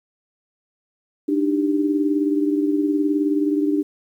sine tone cluster, 297 / 316.1 / 393.9 Hz, D4 / D#4 / G4, +20 / +27 / +8 cents, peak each -18 / -26 / -25 dBFS, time 1.28-3.83 s, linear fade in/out 10 ms, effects 9-bit

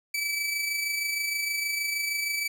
sawtooth tone with amplitude modulation, 2304 Hz, D7, 34 cents flat, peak -22 dBFS, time 0.14-2.48 s, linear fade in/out 5 ms, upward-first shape sine, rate 26.4 Hz, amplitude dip 40%, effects none

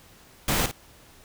pink noise with echo, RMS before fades -24 dBFS, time 0.48-0.66 s, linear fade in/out 2 ms, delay 53 ms, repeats 1, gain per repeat -10 dB, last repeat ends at 0.713 s, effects pink hiss -53 dBFS RMS until 1.24 s

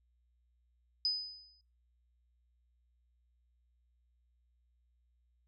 sine tone with exponential decay, 5000 Hz, D#8, 8 cents sharp, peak -27 dBFS, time 1.05-1.61 s, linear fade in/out 1 ms, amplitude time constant 120 ms, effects noise-tail reverb RT60 0.4 s tail -24 dB re dry + added 60 Hz sine -70 dBFS peak until 5.47 s

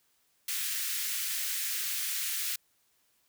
white high-pass noise, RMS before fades -33 dBFS, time 0.48-2.56 s, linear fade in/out 5 ms, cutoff 1600 Hz, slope 24 dB/octave, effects white hiss -71 dBFS RMS until 3.28 s

